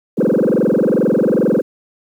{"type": "tone with frequency modulation", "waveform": "sine", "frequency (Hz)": 359.8, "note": "F#4", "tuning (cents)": -48, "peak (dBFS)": -9, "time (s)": [0.17, 1.62], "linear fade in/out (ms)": 20, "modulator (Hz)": 22.4, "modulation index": 7.9, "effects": ["tanh soft clip ceiling -9 dBFS", "8-bit"]}